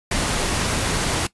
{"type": "noise", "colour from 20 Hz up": "pink", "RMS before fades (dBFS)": -22, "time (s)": [0.11, 1.27], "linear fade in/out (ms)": 5, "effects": ["noise-tail reverb RT60 0.1 s tail -18 dB re dry", "resampled to 24000 Hz"]}